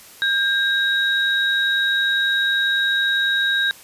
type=tone pair together; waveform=sine; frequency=1602 / 3810 Hz; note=G6 / A#7; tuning=+37 / +37 cents; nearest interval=octave + minor third; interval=1500 cents; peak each=-18 / -21 dBFS; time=0.22-3.71 s; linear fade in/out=0 ms; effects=white hiss -44 dBFS RMS until 3.83 s + resampled to 32000 Hz